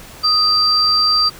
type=tone pair together; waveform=sine; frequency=1244.5 / 4699 Hz; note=D#6 / D8; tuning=0 / 0 cents; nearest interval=octave + major seventh; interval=2300 cents; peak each=-18 / -12 dBFS; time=0.23-1.3 s; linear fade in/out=20 ms; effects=pink hiss -38 dBFS RMS until 1.39 s